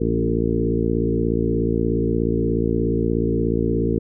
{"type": "harmonic tone with a mistuned harmonic", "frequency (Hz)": 56.8, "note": "A#1", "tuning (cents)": -44, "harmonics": [1, 2, 3, 4, 5, 6, 7, 8], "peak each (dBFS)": [-26, -26, -26, -26, -26, -26, -26, -26], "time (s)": [0, 3.99], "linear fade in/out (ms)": 10, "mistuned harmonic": 4, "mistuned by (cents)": 17, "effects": []}